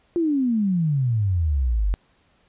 sine exponential sweep, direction down, 351.8 to 45.61 Hz, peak -18 dBFS, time 0.16-1.94 s, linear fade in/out 0 ms, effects pink hiss -62 dBFS RMS until 2.48 s + resampled to 8000 Hz

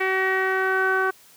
sawtooth tone with low-pass filter sweep, 379.2 Hz, F#4, 43 cents sharp, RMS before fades -22 dBFS, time 0-1.11 s, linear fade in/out 10 ms, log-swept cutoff 2100 to 1400 Hz, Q 6.5, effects white hiss -52 dBFS RMS until 1.36 s + high-pass 100 Hz 12 dB/octave

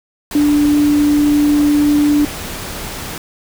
sine tone in noise, 293.7 Hz, D4, in tune, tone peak -9 dBFS, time 0.35-2.25 s, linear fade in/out 2 ms, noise pink, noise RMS -26 dBFS, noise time 0.31-3.18 s, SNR +14 dB, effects none

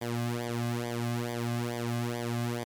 sawtooth tone with flanger, 118.9 Hz, A#2, 35 cents sharp, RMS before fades -32 dBFS, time 0.01-2.64 s, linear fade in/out 10 ms, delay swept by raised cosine 0.73 to 2.23 ms, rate 2.3 Hz, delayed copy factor -0.95, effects MP3 96 kbps

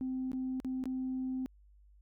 sine tone with dropouts, 259.2 Hz, C4, 16 cents flat, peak -32 dBFS, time 0.01-1.46 s, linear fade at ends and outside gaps 0 ms, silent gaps 0.317-0.332 / 0.601-0.647 / 0.839-0.856 s, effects tanh soft clip ceiling -29 dBFS + added 50 Hz sine -58 dBFS peak until 2.01 s

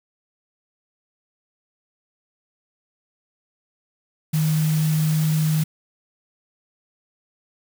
sine tone in noise, 155.56 Hz, D#3, in tune, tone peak -17 dBFS, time 4.33-5.64 s, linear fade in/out 10 ms, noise white, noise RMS -33 dBFS, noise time 4.33-5.64 s, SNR +13 dB, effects none

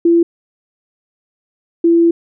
sine tone pair in turn, 338.6 / 336.7 Hz, E4 / E4, +46 / +37 cents, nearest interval unison, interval 9 cents, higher first, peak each -7 dBFS, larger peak neither, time 0.05-0.23 / 1.84-2.11 s, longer second, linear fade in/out 5 ms, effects none

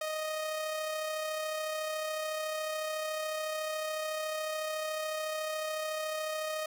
sawtooth tone with amplitude modulation, 622.3 Hz, D#5, in tune, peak -28 dBFS, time 0.01-6.66 s, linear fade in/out 5 ms, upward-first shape sine, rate 33.9 Hz, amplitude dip 30%, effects none

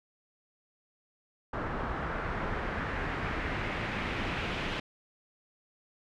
pink noise with low-pass filter sweep, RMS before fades -34 dBFS, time 1.53-4.8 s, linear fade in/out 5 ms, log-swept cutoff 1300 to 2800 Hz, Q 1.7, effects none

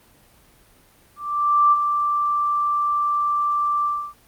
sine tone with ADSR envelope, 1174.7 Hz, D6, in tune, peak -11 dBFS, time 1.16-4.14 s, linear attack 560 ms, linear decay 35 ms, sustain -7 dB, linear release 290 ms, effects pink hiss -54 dBFS RMS until 4.27 s + Opus 32 kbps

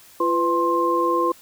sine tone cluster, 342.5 / 499.2 / 1055 Hz, F4 / B4 / C6, -34 / +19 / +14 cents, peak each -22 / -24 / -20 dBFS, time 0.2-1.32 s, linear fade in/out 5 ms, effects white hiss -49 dBFS RMS until 1.41 s

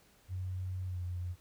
sine tone with pitch glide, 92.5 to 89.25 Hz, F#2 to F2, 0 to +38 cents, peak -35 dBFS, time 0.28-1.36 s, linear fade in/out 50 ms, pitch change -62 cents, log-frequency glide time 0.87-0.98 s, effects pink hiss -65 dBFS RMS until 1.4 s

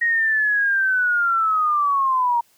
sine linear sweep, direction down, 1885 to 932.3 Hz, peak -16 dBFS, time 0.01-2.41 s, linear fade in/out 10 ms, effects white hiss -59 dBFS RMS until 2.57 s

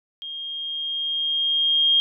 sine tone with level ramp, 3229 Hz, G#7, 49 cents flat, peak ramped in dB -31 to -14 dBFS, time 0.22-2 s, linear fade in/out 0 ms, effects none

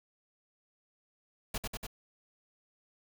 pink noise with echo, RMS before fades -35 dBFS, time 1.54-1.58 s, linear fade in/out 5 ms, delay 96 ms, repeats 3, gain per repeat -2 dB, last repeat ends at 1.868 s, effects none

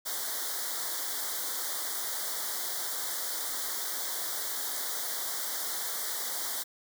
white band-stop noise, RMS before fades -34 dBFS, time 0.05-6.64 s, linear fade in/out 20 ms, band 2100 to 3200 Hz, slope 96 dB/octave, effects high-pass 400 Hz 12 dB/octave

